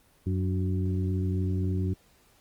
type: harmonic tone with a mistuned harmonic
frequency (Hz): 92.5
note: F#2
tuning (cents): 0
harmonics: 1 / 2 / 3 / 4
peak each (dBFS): -26 / -32 / -36 / -38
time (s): 0.26-1.94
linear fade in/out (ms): 10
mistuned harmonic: 3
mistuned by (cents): +53
effects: pink hiss -62 dBFS RMS until 2.4 s + Opus 24 kbps